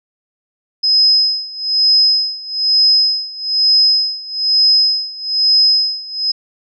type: tone with tremolo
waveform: sine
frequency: 5080 Hz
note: D#8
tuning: 35 cents sharp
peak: -7 dBFS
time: 0.83-6.32 s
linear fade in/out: 10 ms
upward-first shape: sine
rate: 1.1 Hz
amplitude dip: 90%
effects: none